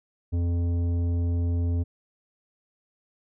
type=tone with tanh clipping; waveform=sine; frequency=86.1 Hz; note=F2; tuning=24 cents flat; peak=-24 dBFS; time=0.32-1.84 s; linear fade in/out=20 ms; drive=11 dB; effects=none